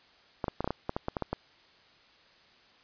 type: clicks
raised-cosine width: 1 ms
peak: -16 dBFS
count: 12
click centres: 0.442 / 0.482 / 0.606 / 0.644 / 0.676 / 0.706 / 0.894 / 0.965 / 1.084 / 1.168 / 1.223 / 1.33 s
effects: white hiss -60 dBFS RMS until 2.83 s + resampled to 11025 Hz